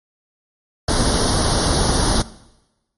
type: noise with comb filter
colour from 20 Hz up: pink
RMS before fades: -17 dBFS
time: 0.88-2.22 s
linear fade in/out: 5 ms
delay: 0.2 ms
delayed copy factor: +0.9
effects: noise-tail reverb RT60 1.0 s tail -19 dB re dry + MP3 48 kbps